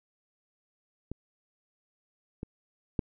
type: clicks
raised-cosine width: 3 ms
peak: -23 / -23 / -14 dBFS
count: 3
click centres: 1.116 / 2.431 / 2.992 s
effects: none